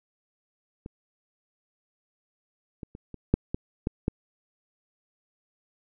clicks, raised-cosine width 3 ms, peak -25 / -24 / -28 / -26 / -6 / -15 / -13 / -11 dBFS, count 8, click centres 0.861 / 2.832 / 2.951 / 3.143 / 3.34 / 3.545 / 3.871 / 4.081 s, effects none

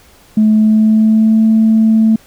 sine tone with pitch glide, 215.7 to 221.1 Hz, A3 to A3, -34 to +9 cents, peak -5 dBFS, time 0.37-2.16 s, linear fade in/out 5 ms, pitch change +43 cents, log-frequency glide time 0.52-1.45 s, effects tanh soft clip ceiling -2 dBFS + pink hiss -45 dBFS RMS until 2.26 s

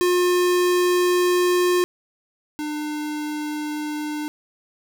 square tone pair in turn, 357.6 / 300.7 Hz, F4 / D4, +41 / +41 cents, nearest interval minor third, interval 300 cents, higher first, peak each -17 / -26 dBFS, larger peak first, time 0.01-1.84 / 2.59-4.28 s, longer first, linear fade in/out 0 ms, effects none

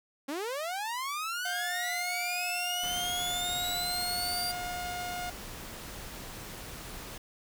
sawtooth linear sweep, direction up, 261.6 to 4767 Hz, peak -29 dBFS, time 0.28-4.52 s, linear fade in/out 10 ms
sawtooth tone, 714 Hz, F5, 38 cents sharp, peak -31 dBFS, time 1.45-5.3 s, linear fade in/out 5 ms
pink noise, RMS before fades -43 dBFS, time 2.83-7.18 s, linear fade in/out 5 ms
effects none

